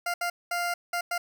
20% pulse tone bursts at uneven times, 698.5 Hz, F5, in tune, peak -22 dBFS, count 5, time 0.06-0.14 / 0.21-0.3 / 0.51-0.74 / 0.93-1.01 / 1.11-1.18 s, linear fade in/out 5 ms, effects none

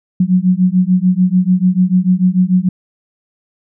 sine beating tone pair, 179.8 / 186.6 Hz, F#3 / F#3, -49 / +15 cents, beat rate 6.8 Hz, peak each -12 dBFS, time 0.2-2.69 s, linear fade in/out 5 ms, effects none

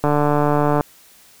click train, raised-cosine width 1 ms, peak -4 dBFS, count 114, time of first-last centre 0.04-0.809 s, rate 147 Hz, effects white hiss -49 dBFS RMS until 1.4 s

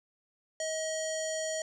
square tone with low-pass filter, 634 Hz, D#5, 32 cents sharp, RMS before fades -34 dBFS, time 0.6-1.62 s, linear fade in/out 2 ms, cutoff 7000 Hz, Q 5.4, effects none

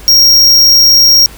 square tone, 5588 Hz, F8, in tune, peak -3 dBFS, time 0.08-1.26 s, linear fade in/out 0 ms, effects added 50 Hz sine -32 dBFS peak until 1.37 s + pink hiss -34 dBFS RMS until 1.37 s

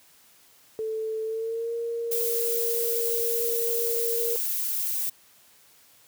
sine tone with pitch glide, 440 to 465.6 Hz, A4 to A#4, 0 to -2 cents, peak -27 dBFS, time 0.79-4.36 s, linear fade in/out 0 ms, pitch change +98 cents, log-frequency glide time 1.24-1.73 s
violet noise, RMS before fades -28 dBFS, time 2.11-5.1 s, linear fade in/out 10 ms
effects white hiss -57 dBFS RMS until 6.07 s + high-pass 60 Hz 12 dB/octave

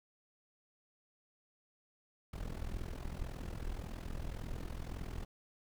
brown noise with amplitude modulation, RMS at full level -38 dBFS, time 2.33-5.25 s, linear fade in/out 5 ms, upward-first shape sine, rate 41.8 Hz, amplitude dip 80%, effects none

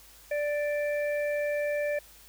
harmonic tone, 587.3 Hz, D5, in tune, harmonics 1 / 3 / 4, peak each -27 / -37 / -39 dBFS, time 0.31-1.99 s, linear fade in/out 5 ms, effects added 51 Hz sine -59 dBFS peak until 2.28 s + white hiss -54 dBFS RMS until 2.28 s

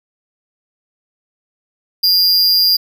square tone with amplitude modulation, 4800 Hz, D8, 37 cents sharp, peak -7 dBFS, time 2.03-2.77 s, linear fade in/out 10 ms, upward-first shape sine, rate 181 Hz, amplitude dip 65%, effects none

